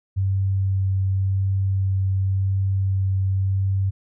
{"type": "tone with vibrato", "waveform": "sine", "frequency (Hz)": 96.3, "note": "G2", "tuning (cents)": -30, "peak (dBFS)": -18, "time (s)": [0.16, 3.91], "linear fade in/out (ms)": 20, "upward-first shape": "sine", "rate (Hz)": 0.91, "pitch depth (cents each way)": 9, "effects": []}